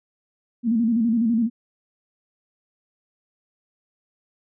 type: tone with vibrato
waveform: sine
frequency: 229.2 Hz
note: A#3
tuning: 29 cents flat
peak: -17 dBFS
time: 0.63-1.5 s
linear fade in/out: 50 ms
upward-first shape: square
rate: 12 Hz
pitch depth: 72 cents each way
effects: none